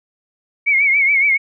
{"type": "tone with vibrato", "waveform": "sine", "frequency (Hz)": 2217, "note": "C#7", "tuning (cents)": 0, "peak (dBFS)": -11, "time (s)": [0.66, 1.38], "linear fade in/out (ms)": 20, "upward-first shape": "triangle", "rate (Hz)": 7.1, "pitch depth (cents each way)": 93, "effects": []}